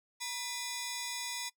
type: ring-modulated tone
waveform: 10% pulse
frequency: 1480 Hz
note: F#6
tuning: in tune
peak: -25 dBFS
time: 0.2-1.5 s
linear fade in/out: 20 ms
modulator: 522 Hz
effects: noise-tail reverb RT60 0.1 s tail -21 dB re dry